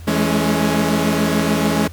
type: chord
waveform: sawtooth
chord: A major seventh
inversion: second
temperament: equal with one note detuned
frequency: 164.81 / 207.7 / 214.6 / 277.2 Hz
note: E3 / G#3 / A3 / C#4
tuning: 0 / 0 / -43 / 0 cents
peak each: -17 dBFS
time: 0.07-1.88 s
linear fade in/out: 10 ms
effects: added 84 Hz sine -32 dBFS peak until 1.92 s + pink hiss -45 dBFS RMS until 1.92 s